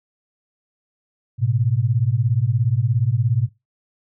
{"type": "beating tone pair", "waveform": "sine", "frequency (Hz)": [108.8, 125.8], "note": ["A2", "B2"], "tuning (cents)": [-19, 32], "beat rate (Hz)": 17, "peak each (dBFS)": -19, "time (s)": [1.38, 3.49], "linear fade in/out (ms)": 50, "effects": ["noise-tail reverb RT60 0.2 s tail -18 dB re dry"]}